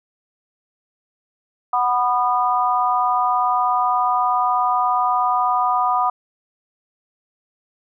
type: chord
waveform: sine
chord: B major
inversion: second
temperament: equal with one note detuned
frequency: 740 / 987.8 / 1224.5 Hz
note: F#5 / B5 / D#6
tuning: 0 / 0 / -28 cents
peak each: -20 dBFS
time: 1.73-6.1 s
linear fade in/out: 5 ms
effects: none